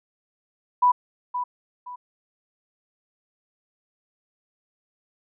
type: tone with echo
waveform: sine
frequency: 987.8 Hz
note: B5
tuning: in tune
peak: -14 dBFS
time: 0.82-0.92 s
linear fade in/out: 10 ms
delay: 520 ms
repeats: 2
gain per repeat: -10 dB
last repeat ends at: 1.96 s
effects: none